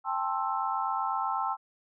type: chord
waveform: sine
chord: A minor seventh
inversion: third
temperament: just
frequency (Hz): 792 / 880 / 1056 / 1320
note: G5 / A5 / C6 / E6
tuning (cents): +18 / 0 / +16 / +2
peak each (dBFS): -33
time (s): 0.04-1.57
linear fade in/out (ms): 50
effects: none